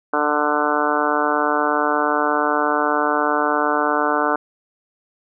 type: harmonic tone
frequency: 148.6 Hz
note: D3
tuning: 21 cents sharp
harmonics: 2 / 3 / 4 / 5 / 6 / 7 / 8 / 9 / 10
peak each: -25 / -25 / -25 / -25 / -25 / -25 / -25 / -25 / -25 dBFS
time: 0.13-4.36 s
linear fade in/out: 5 ms
effects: none